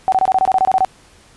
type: tone bursts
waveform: sine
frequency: 758 Hz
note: F#5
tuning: 42 cents sharp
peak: -10 dBFS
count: 12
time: 0.08-0.848 s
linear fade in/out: 0 ms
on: 42 ms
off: 24 ms
effects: pink hiss -48 dBFS RMS until 1.36 s + resampled to 24000 Hz